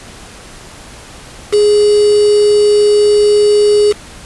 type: tone with quantisation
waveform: sine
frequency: 415.3 Hz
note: G#4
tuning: in tune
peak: -6 dBFS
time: 1.52-3.93 s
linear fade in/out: 20 ms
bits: 3
effects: pink hiss -34 dBFS RMS until 4.25 s + resampled to 24000 Hz